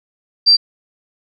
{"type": "tone", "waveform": "sine", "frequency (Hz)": 4699, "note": "D8", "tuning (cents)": 0, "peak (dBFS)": -6, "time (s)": [0.46, 0.57], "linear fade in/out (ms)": 20, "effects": []}